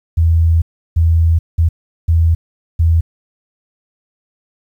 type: tone bursts at uneven times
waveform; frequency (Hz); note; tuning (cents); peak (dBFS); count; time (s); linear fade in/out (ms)
sine; 82.41; E2; 0; -8; 5; 0.17-0.62 / 0.96-1.39 / 1.58-1.69 / 2.08-2.35 / 2.79-3.01; 10
effects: 8-bit